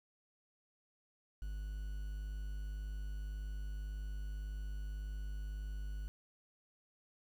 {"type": "tone with quantisation", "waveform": "triangle", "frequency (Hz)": 50.9, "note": "G#1", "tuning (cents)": -34, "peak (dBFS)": -37, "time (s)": [1.42, 6.08], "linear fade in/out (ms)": 0, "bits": 10, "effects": []}